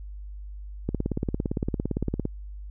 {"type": "click train", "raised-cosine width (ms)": 3, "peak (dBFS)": -13, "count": 25, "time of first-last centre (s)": [0.89, 2.254], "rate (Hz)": 17.6, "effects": ["added 50 Hz sine -36 dBFS peak until 2.7 s"]}